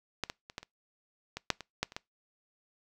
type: clicks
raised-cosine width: 0.2 ms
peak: -14 / -19 / -28 / -20 / -30 / -20 / -8 / -24 / -12 / -30 / -19 dBFS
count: 11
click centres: 0.237 / 0.299 / 0.499 / 0.581 / 0.63 / 1.37 / 1.503 / 1.607 / 1.83 / 1.921 / 1.965 s
effects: noise-tail reverb RT60 0.2 s tail -24 dB re dry